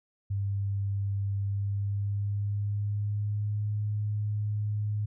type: tone with pitch glide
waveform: sine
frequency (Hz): 99.5 to 104.87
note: G2 to G#2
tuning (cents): +26 to +17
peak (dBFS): -27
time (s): 0.3-5.06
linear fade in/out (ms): 10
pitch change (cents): +91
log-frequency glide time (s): 1.4-3.71
effects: none